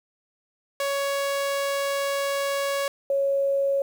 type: tone pair in turn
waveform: sawtooth / sine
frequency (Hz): 558 / 552.9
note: C#5 / C#5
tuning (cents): +11 / -5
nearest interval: unison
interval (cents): 16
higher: first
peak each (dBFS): -20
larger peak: neither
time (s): 0.8-2.88 / 3.1-3.82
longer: first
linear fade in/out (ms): 2
effects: 9-bit